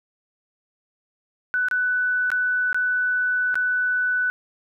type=tone with dropouts; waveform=sine; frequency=1492 Hz; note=F#6; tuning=14 cents sharp; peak=-19 dBFS; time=1.54-4.3 s; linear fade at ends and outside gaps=0 ms; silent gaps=1.685-1.712 / 2.303-2.317 / 2.729-2.745 / 3.543-3.555 s; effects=none